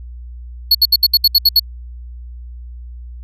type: tone bursts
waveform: square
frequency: 4374 Hz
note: C#8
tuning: 24 cents flat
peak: -7 dBFS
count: 9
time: 0.71-1.596 s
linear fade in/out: 5 ms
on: 38 ms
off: 68 ms
effects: added 60 Hz sine -29 dBFS peak until 3.23 s